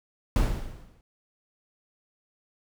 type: noise with exponential decay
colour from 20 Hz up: brown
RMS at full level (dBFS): -19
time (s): 0.36-1.01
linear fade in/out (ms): 1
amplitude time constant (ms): 140
effects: none